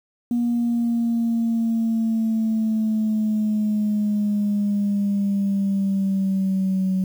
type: exponential sweep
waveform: sine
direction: down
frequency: 239.3 to 187.5 Hz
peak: -17 dBFS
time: 0.31-7.04 s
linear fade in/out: 2 ms
effects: tanh soft clip ceiling -15 dBFS + 8-bit